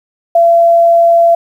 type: tone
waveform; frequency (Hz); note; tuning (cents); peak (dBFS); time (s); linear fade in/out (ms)
sine; 678; E5; +49; -4; 0.35-1.35; 5
effects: 7-bit